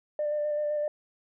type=tone with vibrato; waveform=sine; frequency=596 Hz; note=D5; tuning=25 cents sharp; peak=-25 dBFS; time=0.19-0.88 s; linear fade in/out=2 ms; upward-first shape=square; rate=7.8 Hz; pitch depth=14 cents each way; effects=tanh soft clip ceiling -22 dBFS